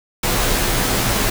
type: noise with comb filter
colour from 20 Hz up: pink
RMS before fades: -18 dBFS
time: 0.23-1.3 s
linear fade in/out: 5 ms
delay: 13 ms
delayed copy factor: -0.65
effects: none